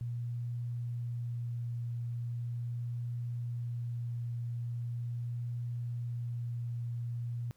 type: tone with vibrato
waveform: sine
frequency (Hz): 119.3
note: A#2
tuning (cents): +41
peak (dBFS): -34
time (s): 0.01-7.51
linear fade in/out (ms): 0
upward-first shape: triangle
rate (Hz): 0.4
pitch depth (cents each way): 10
effects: pink hiss -70 dBFS RMS until 7.56 s